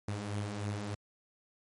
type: beating tone pair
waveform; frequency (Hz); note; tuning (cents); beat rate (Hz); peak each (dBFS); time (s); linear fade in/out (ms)
sawtooth; 100.6 / 103.9; G2 / G#2; +45 / +1; 3.3; -37 / -32; 0.08-0.95; 5
effects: MP3 48 kbps